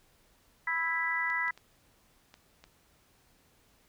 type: harmonic tone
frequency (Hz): 329.6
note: E4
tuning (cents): 0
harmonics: 3 / 4 / 5 / 6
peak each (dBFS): -36 / -38 / -36 / -30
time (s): 0.67-1.51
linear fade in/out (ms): 5
type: clicks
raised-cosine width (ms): 0.2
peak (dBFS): -33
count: 5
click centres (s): 1.301 / 1.481 / 1.576 / 2.341 / 2.64
effects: pink hiss -66 dBFS RMS until 3.88 s